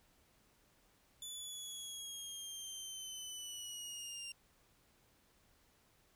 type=linear sweep; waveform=20% pulse; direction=down; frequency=3484 to 2777 Hz; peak=-39 dBFS; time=1.22-4.32 s; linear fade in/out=2 ms; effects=pink hiss -71 dBFS RMS until 6.15 s